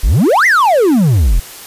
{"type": "exponential two-way sweep", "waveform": "triangle", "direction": "up then down", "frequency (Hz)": [36, 2128, 36], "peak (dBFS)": -5, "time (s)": [0.03, 1.4], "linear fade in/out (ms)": 10, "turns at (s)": 0.46, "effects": ["white hiss -32 dBFS RMS until 1.66 s", "resampled to 32000 Hz"]}